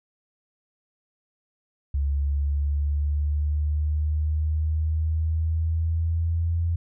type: exponential sweep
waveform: sine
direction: up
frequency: 69.9 to 84.7 Hz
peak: -21 dBFS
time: 1.94-6.76 s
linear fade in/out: 5 ms
effects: none